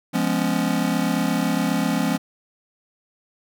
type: chord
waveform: square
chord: C# dominant seventh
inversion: first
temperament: just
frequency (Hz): 173.24 / 207.9 / 249.5 / 277.2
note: E#3 / G#3 / B3 / C#4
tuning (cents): -14 / +2 / +18 / 0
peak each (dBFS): -26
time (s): 0.13-2.18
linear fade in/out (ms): 20
effects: none